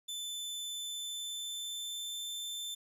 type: tone with pitch glide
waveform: sawtooth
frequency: 3520 to 3547 Hz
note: A7 to A7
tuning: 0 to +13 cents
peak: -35 dBFS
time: 0.08-2.75 s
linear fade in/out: 10 ms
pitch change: +13 cents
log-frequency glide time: 0.63-2.24 s
effects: resampled to 32000 Hz + 11-bit